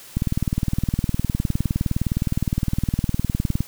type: click train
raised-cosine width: 5 ms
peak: -8 dBFS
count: 68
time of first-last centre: 0.17-3.606 s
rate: 19.5 Hz
effects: white hiss -43 dBFS RMS until 3.67 s